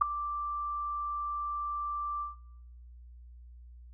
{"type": "tone with ADSR envelope", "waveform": "sine", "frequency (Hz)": 1174.7, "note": "D6", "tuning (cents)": 0, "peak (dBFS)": -15, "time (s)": [0.01, 2.36], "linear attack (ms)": 10, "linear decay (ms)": 3, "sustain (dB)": -17, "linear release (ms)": 150, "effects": ["noise-tail reverb RT60 0.8 s tail -19 dB re dry", "added 60 Hz sine -48 dBFS peak until 3.93 s"]}